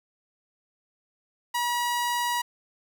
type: tone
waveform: sawtooth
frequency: 963 Hz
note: B5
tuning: 44 cents flat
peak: -21 dBFS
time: 1.54-2.42 s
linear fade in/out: 10 ms
effects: 9-bit